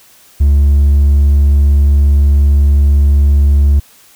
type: tone with hard clipping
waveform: sine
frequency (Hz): 71.2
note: C#2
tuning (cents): +47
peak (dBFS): -6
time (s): 0.4-3.8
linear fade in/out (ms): 10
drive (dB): 2
effects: white hiss -44 dBFS RMS until 4.15 s